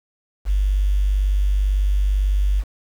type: tone with quantisation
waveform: sine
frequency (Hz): 49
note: G1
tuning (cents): 0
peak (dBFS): -15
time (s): 0.45-2.64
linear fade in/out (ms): 50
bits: 7
effects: none